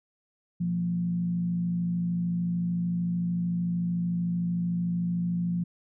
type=tone with frequency modulation; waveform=sine; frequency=174.61 Hz; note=F3; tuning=in tune; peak=-25 dBFS; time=0.6-5.64 s; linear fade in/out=10 ms; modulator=53.4 Hz; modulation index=0.39; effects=none